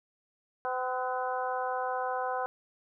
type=harmonic tone with a mistuned harmonic; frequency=254.6 Hz; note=C4; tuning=47 cents flat; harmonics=2 / 3 / 4 / 5 / 6; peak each=-35 / -33 / -36 / -40 / -40 dBFS; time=0.65-2.46 s; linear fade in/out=0 ms; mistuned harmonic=6; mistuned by=-39 cents; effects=none